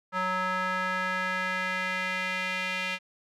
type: tone with band-pass filter sweep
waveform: square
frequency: 185 Hz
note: F#3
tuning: in tune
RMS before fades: -30 dBFS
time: 0.12-2.99 s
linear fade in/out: 50 ms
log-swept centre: 1300 to 2500 Hz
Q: 2.5
effects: none